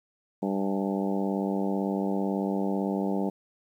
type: harmonic tone with a mistuned harmonic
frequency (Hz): 98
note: G2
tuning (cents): 0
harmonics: 2 / 3 / 4 / 5 / 6 / 7 / 8 / 9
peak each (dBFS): -28 / -32 / -34 / -36 / -38 / -39 / -40 / -41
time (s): 0.42-3.3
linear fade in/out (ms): 10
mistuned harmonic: 8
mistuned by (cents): +50
effects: 10-bit